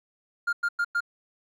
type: tone bursts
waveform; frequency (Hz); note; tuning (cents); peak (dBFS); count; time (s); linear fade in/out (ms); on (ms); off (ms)
triangle; 1406; F6; +11; -20; 4; 0.47-1.006; 10; 59; 100
effects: tanh soft clip ceiling -16 dBFS